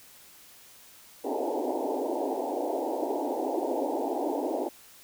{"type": "band-pass noise", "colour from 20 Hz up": "pink", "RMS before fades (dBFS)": -30, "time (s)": [1.24, 4.69], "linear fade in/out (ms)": 10, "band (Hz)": [260, 910], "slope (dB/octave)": 96, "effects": ["white hiss -53 dBFS RMS until 5.03 s"]}